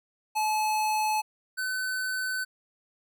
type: tone pair in turn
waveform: square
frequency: 860 / 1514.7 Hz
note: A5 / F#6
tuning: -40 / +40 cents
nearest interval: minor seventh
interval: 980 cents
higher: second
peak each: -25 / -29 dBFS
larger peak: first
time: 0.35-1.22 / 1.57-2.45 s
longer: second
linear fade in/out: 20 ms
effects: none